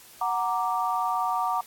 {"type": "chord", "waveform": "sine", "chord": "Gb augmented", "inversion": "none", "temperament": "equal", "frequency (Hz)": [740, 932.3, 1174.7], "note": ["Gb5", "Bb5", "D6"], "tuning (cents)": [0, 0, 0], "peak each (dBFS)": -28, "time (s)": [0.21, 1.61], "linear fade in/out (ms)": 5, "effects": ["white hiss -50 dBFS RMS until 1.66 s", "AAC 64 kbps"]}